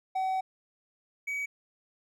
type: tone pair in turn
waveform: triangle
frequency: 757 / 2268 Hz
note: F#5 / C#7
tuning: +39 / +39 cents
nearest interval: octave + perfect fifth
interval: 1900 cents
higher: second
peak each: -25 / -29 dBFS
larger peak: first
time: 0.15-0.41 / 1.27-1.46 s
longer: first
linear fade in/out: 10 ms
effects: none